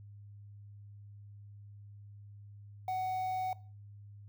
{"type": "tone with quantisation", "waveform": "triangle", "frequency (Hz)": 746, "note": "F#5", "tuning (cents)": 14, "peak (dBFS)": -30, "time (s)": [2.88, 3.53], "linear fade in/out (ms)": 2, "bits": 9, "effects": ["noise-tail reverb RT60 0.4 s tail -20 dB re dry", "added 102 Hz sine -49 dBFS peak until 4.28 s"]}